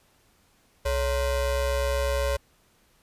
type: ring-modulated tone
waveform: square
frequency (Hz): 246.9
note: B3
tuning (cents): 0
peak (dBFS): -21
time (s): 0.85-2.37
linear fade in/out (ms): 10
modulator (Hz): 311
effects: pink hiss -63 dBFS RMS until 3.02 s + resampled to 32000 Hz